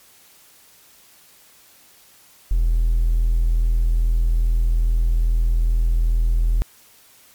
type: tone with hard clipping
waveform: triangle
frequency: 41.2 Hz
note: E1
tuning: in tune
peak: -14 dBFS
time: 2.51-6.62 s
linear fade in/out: 0 ms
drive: 2 dB
effects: white hiss -51 dBFS RMS until 7.34 s + MP3 96 kbps